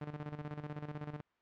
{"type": "tone with tremolo", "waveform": "sawtooth", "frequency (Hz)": 148.9, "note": "D3", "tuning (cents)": 24, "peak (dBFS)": -35, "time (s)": [0.01, 1.21], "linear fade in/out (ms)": 5, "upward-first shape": "square", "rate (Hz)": 16, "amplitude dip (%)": 70, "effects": ["white hiss -75 dBFS RMS until 1.41 s", "low-pass 2000 Hz 12 dB/octave"]}